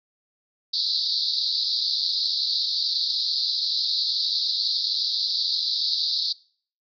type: band-pass noise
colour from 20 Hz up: white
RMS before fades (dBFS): -25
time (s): 0.73-6.33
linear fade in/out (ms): 10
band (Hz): 3800 to 4900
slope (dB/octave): 96
effects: noise-tail reverb RT60 0.5 s tail -23 dB re dry